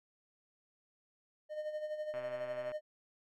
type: tone with tremolo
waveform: triangle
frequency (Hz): 610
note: D#5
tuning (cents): -34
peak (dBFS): -33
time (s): 1.49-2.81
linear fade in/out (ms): 50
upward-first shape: sine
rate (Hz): 12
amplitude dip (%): 60
type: click train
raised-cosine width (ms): 0.5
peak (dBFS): -34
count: 75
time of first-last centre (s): 2.14-2.718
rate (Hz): 128
effects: none